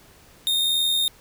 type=tone with amplitude modulation; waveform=45% pulse; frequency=3682 Hz; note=A#7; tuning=22 cents flat; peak=-18 dBFS; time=0.47-1.08 s; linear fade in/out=0 ms; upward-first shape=sine; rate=81.5 Hz; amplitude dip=35%; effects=pink hiss -52 dBFS RMS until 1.2 s